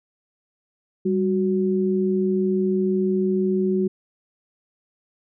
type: tone pair together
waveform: sine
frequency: 196 / 370 Hz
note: G3 / F#4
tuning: 0 / 0 cents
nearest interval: major seventh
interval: 1100 cents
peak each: -21 dBFS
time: 1.05-3.88 s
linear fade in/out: 10 ms
effects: none